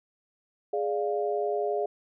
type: chord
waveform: sine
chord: D diminished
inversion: second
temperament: equal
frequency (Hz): 415.3 / 587.3 / 698.5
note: Ab4 / D5 / F5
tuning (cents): 0 / 0 / 0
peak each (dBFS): -28 / -32 / -31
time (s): 0.73-1.86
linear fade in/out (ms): 5
effects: none